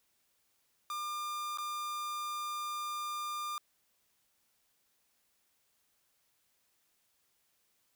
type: tone with dropouts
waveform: 45% pulse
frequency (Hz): 1200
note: D6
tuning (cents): +37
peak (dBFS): -36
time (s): 0.9-3.58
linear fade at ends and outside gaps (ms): 1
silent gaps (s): 1.574-1.584
effects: white hiss -75 dBFS RMS until 7.95 s